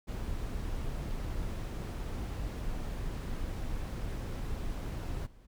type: noise with level steps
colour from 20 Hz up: brown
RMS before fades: -36 / -55 dBFS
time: 0.07-5.47 s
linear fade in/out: 20 ms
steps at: 5.25 s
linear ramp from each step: 20 ms
effects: none